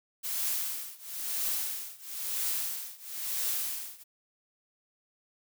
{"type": "noise with tremolo", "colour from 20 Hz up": "blue", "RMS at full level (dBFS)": -30, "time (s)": [0.23, 4.04], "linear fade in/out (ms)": 20, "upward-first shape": "triangle", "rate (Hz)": 1, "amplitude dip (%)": 95, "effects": []}